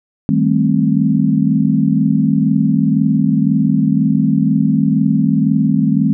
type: chord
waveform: sine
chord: A half-diminished seventh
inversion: second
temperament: just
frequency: 158.4 / 198 / 220 / 264 Hz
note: Eb3 / G3 / A3 / C4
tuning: +31 / +18 / 0 / +16 cents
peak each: -16 dBFS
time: 0.29-6.13 s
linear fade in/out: 0 ms
effects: none